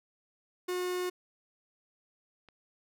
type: tone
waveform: 45% pulse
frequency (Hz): 361.7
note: F#4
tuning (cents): -39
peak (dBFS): -31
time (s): 0.68-1.1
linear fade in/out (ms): 10
type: click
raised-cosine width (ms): 0.3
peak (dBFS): -39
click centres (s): 2.487
effects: none